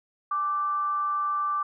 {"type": "tone with frequency modulation", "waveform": "sine", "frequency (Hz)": 1174.7, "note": "D6", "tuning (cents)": 0, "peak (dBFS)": -24, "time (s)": [0.31, 1.63], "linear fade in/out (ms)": 5, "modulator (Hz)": 343, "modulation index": 0.21, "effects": []}